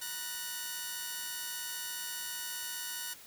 5% pulse tone cluster, 957 / 1475 / 1820 Hz, A#5 / F#6 / A#6, +45 / -6 / -42 cents, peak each -33 / -28 / -33 dBFS, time 0.01-3.14 s, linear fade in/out 10 ms, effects white hiss -53 dBFS RMS until 3.26 s

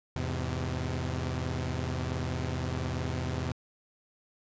sawtooth chord, E augmented, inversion none, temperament equal with one note detuned, 82.41 / 103.83 / 128.34 Hz, E2 / G#2 / B#2, 0 / 0 / -33 cents, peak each -30 / -35 / -30 dBFS, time 0.16-3.52 s, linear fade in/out 0 ms, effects resampled to 16000 Hz

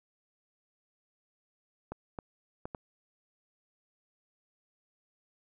clicks, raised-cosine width 1 ms, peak -24 dBFS, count 4, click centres 1.92 / 2.188 / 2.655 / 2.748 s, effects none

